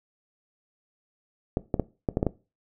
clicks, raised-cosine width 2 ms, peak -10 dBFS, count 7, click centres 1.571 / 1.742 / 1.797 / 2.088 / 2.171 / 2.229 / 2.267 s, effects noise-tail reverb RT60 0.3 s tail -19 dB re dry

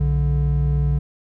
triangle tone pair together, 61.76 / 145 Hz, B1 / D3, +1 / -22 cents, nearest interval octave + minor third, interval 1477 cents, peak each -17 dBFS, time 0-0.99 s, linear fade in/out 10 ms, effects none

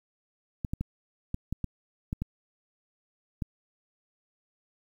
clicks, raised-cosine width 5 ms, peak -18 dBFS, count 9, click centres 0.648 / 0.735 / 0.81 / 1.344 / 1.526 / 1.643 / 2.129 / 2.22 / 3.422 s, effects 9-bit

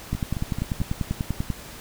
two click trains, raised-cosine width 5 ms, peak -12 / -16 dBFS, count 15 / 4, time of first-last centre 0.13-1.503 / 0.15-0.804 s, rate 10.2 / 4.59 Hz, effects pink hiss -41 dBFS RMS until 1.8 s

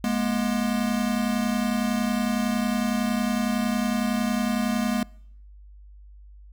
square tone pair together, 209.1 / 240 Hz, G#3 / B3, +12 / -49 cents, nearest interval major second, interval 239 cents, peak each -26 dBFS, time 0.04-5.03 s, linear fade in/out 2 ms, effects noise-tail reverb RT60 0.7 s tail -25 dB re dry + added 50 Hz sine -44 dBFS peak until 6.52 s

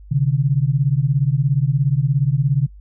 sine beating tone pair, 130.81 / 147.81 Hz, C3 / D3, 0 / +11 cents, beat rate 17 Hz, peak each -17 dBFS, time 0.11-2.67 s, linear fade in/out 10 ms, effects noise-tail reverb RT60 0.1 s tail -23 dB re dry + added 50 Hz sine -38 dBFS peak until 2.8 s

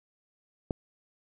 click, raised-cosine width 2 ms, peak -16 dBFS, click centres 0.708 s, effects none

